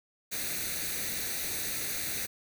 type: noise with comb filter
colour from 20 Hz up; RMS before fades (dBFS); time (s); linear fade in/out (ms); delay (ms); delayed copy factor
white; -34; 0.31-2.27; 20; 0.48; +0.65
effects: none